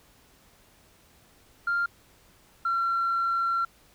sine tone pair in turn, 1395 / 1363.1 Hz, F6 / F6, -2 / -42 cents, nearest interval unison, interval 40 cents, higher first, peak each -22 / -22 dBFS, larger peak neither, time 1.67-1.86 / 2.65-3.65 s, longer second, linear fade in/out 5 ms, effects tanh soft clip ceiling -20 dBFS + pink hiss -59 dBFS RMS until 3.94 s

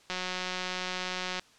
click train, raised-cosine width 0.2 ms, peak -16 dBFS, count 238, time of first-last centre 0.1-1.395 s, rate 183 Hz, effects white hiss -59 dBFS RMS until 1.58 s + low-pass 6000 Hz 12 dB/octave

